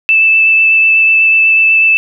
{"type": "tone with vibrato", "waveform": "sine", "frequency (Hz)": 2637, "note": "E7", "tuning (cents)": 0, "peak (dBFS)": -5, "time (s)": [0.09, 1.97], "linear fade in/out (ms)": 0, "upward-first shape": "sine", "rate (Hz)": 8.1, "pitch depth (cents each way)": 9, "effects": []}